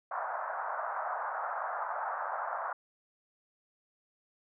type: band-pass noise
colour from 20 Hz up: pink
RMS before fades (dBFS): -36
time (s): 0.11-2.73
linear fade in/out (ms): 5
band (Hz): 640 to 1500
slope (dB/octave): 48
effects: none